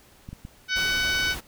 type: clicks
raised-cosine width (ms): 5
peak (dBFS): -25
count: 3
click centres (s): 0.289 / 0.33 / 0.451
type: harmonic tone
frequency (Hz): 750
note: F#5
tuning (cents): +23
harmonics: 2 / 3 / 4 / 5 / 6 / 7 / 8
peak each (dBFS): -25 / -29 / -31 / -33 / -35 / -36 / -37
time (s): 0.68-1.36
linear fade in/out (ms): 50
type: noise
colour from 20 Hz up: pink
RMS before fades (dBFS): -35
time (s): 0.75-1.41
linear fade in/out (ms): 20
effects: pink hiss -55 dBFS RMS until 1.47 s